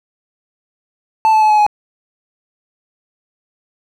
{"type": "tone with pitch steps", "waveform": "triangle", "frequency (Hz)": [880, 869.4, 858.9, 848.6, 838.3], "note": ["A5", "A5", "A5", "G#5", "G#5"], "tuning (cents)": [0, -21, -42, 37, 16], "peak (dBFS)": -6, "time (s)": [1.25, 1.665], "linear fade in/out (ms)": 0, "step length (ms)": 83, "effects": []}